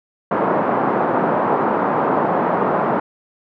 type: band-pass noise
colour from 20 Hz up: white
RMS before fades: -18 dBFS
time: 0.31-3 s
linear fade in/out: 5 ms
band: 160 to 1100 Hz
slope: 24 dB/octave
effects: none